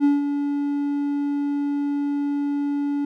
triangle tone with ADSR envelope, 286.2 Hz, D4, 45 cents flat, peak -11 dBFS, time 0-3.05 s, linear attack 43 ms, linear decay 170 ms, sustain -8 dB, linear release 4 ms, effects none

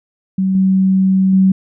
sine tone with level steps, 190 Hz, F#3, 46 cents sharp, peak -12 / -9 / -7 dBFS, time 0.38-1.52 s, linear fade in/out 5 ms, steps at 0.55 / 1.33 s, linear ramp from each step 2 ms, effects none

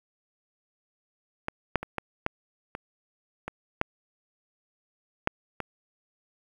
clicks, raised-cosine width 0.5 ms, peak -14 / -7 / -19 / -14 / -10 / -19 / -18 / -8 / -7 / -16 dBFS, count 10, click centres 1.484 / 1.757 / 1.83 / 1.983 / 2.264 / 2.751 / 3.48 / 3.814 / 5.274 / 5.603 s, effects 8-bit

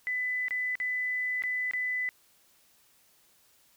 sine tone with dropouts, 2000 Hz, B6, 21 cents sharp, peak -28 dBFS, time 0.07-2.09 s, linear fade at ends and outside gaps 0 ms, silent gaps 0.483-0.508 / 0.754-0.801 / 1.422-1.437 / 1.711-1.735 s, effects white hiss -64 dBFS RMS until 3.76 s

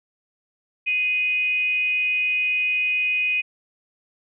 sine tone with frequency modulation, 2489 Hz, D#7, in tune, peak -19 dBFS, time 0.86-3.42 s, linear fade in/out 20 ms, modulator 415 Hz, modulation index 0.27, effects none

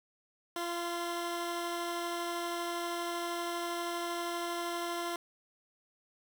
15% pulse tone pair together, 343.9 / 1044.3 Hz, F4 / C6, -27 / -4 cents, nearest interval octave + perfect fifth, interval 1923 cents, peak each -28 / -38 dBFS, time 0.56-5.16 s, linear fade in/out 2 ms, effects 10-bit

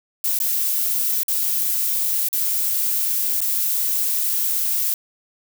violet noise with dropouts, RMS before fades -21 dBFS, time 0.24-4.94 s, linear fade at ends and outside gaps 1 ms, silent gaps 0.389-0.401 / 1.233-1.282 / 2.286-2.329 / 3.405-3.415 s, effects none

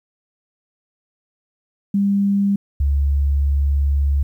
sine tone pair in turn, 199.7 / 70.42 Hz, G3 / C#2, +32 / +28 cents, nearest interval octave + tritone, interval 1804 cents, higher first, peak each -14 dBFS, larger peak neither, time 1.94-2.56 / 2.8-4.23 s, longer second, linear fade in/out 5 ms, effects 9-bit

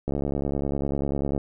click train, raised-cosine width 2 ms, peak -14 dBFS, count 92, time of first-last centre 0.08-1.378 s, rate 70.1 Hz, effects none

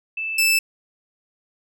sine / sawtooth tone pair in turn, 2637 / 2637 Hz, E7 / E7, 0 / 0 cents, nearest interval unison, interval 0 cents, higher neither, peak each -24 / -12 dBFS, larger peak second, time 0.17-0.38 / 0.38-0.59 s, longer neither, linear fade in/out 5 ms, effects none

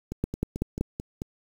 two click trains, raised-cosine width 3 ms, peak -19 / -12 dBFS, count 6 / 4, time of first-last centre 0.12-1.219 / 0.24-0.81 s, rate 4.55 / 5.26 Hz, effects 7-bit

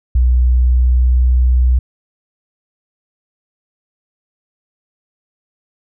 sine tone with pitch glide, 61.74 to 62.35 Hz, B1 to B1, 0 to +17 cents, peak -8 dBFS, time 0.15-1.79 s, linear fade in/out 5 ms, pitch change +17 cents, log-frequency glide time 0.29-1.28 s, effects none

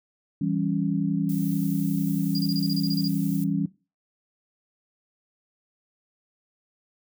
sine chord, C# diminished, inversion first, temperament equal, 164.81 / 196 / 277.2 Hz, E3 / G3 / C#4, 0 / 0 / 0 cents, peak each -27 dBFS, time 0.41-3.66 s, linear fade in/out 5 ms
violet noise, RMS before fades -41 dBFS, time 1.29-3.44 s, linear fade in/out 2 ms
sine tone bursts, 4831 Hz, D8, 48 cents sharp, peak -28 dBFS, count 11, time 2.35-3.078 s, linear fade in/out 2 ms, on 38 ms, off 31 ms
effects noise-tail reverb RT60 0.3 s tail -19 dB re dry

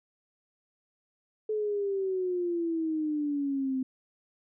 sine exponential sweep, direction down, 433.5 to 258.1 Hz, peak -27 dBFS, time 1.49-3.83 s, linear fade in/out 5 ms, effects none

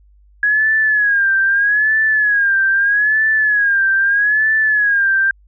sine tone with vibrato, 1661.2 Hz, G#6, in tune, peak -11 dBFS, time 0.43-5.31 s, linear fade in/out 2 ms, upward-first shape sine, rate 0.79 Hz, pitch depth 98 cents each way, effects added 50 Hz sine -46 dBFS peak until 5.47 s

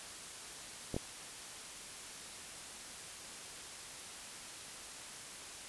clicks, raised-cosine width 2 ms, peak -24 / -22 dBFS, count 2, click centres 0.943 / 0.965 s, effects white hiss -48 dBFS RMS until 5.68 s + resampled to 24000 Hz

